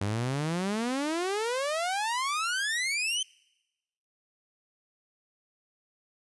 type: exponential sweep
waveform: sawtooth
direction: up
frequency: 96.2 to 3136 Hz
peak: -24 dBFS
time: 0.01-3.23 s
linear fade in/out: 5 ms
effects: noise-tail reverb RT60 1.0 s tail -26 dB re dry + resampled to 24000 Hz